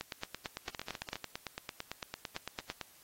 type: two click trains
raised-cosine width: 0.2 ms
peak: -23 / -20 dBFS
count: 8 / 26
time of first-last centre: 0.68-1.156 / 0.01-2.813 s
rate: 14.7 / 8.92 Hz
effects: white hiss -61 dBFS RMS until 3.03 s + AAC 48 kbps